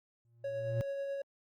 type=tone with exponential growth; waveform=triangle; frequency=117.3 Hz; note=A#2; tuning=11 cents sharp; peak=-27 dBFS; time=0.25-0.81 s; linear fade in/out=0 ms; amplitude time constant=120 ms
type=tone with tremolo; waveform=triangle; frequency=554.4 Hz; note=C#5; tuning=in tune; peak=-32 dBFS; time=0.44-1.22 s; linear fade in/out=5 ms; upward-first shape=sine; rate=9.2 Hz; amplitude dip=25%
effects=Opus 48 kbps